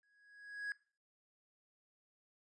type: tone with exponential growth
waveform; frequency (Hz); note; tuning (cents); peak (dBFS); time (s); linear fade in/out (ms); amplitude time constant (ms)
triangle; 1661.2; G#6; 0; -34; 0.03-0.72; 1; 150
effects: noise-tail reverb RT60 0.4 s tail -21 dB re dry + resampled to 22050 Hz